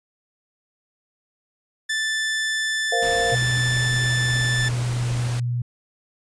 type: tone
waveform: sawtooth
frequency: 1760 Hz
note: A6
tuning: in tune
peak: -18 dBFS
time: 1.89-4.69 s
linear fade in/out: 10 ms
type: chord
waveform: sine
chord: Bb suspended second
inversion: none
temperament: equal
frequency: 466.2 / 523.3 / 698.5 Hz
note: Bb4 / C5 / F5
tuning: 0 / 0 / 0 cents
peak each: -25 / -27 / -23 dBFS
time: 2.92-3.35 s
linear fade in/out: 5 ms
type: noise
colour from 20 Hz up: pink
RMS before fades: -33 dBFS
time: 3.02-5.4 s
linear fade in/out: 5 ms
type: tone with pitch glide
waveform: sine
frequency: 123.1 to 121.2 Hz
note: B2 to B2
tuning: -5 to -32 cents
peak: -21 dBFS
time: 3.32-5.62 s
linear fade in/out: 5 ms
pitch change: -27 cents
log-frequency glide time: 3.94-5.28 s
effects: resampled to 22050 Hz